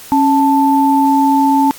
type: tone pair together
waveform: sine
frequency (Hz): 275 / 880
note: C#4 / A5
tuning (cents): -14 / 0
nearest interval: octave + minor sixth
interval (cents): 2014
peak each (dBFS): -11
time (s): 0.12-1.71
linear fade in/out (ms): 0
effects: white hiss -35 dBFS RMS until 1.78 s + Opus 48 kbps